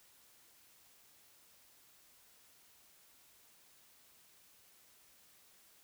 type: silence
effects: white hiss -65 dBFS RMS until 5.83 s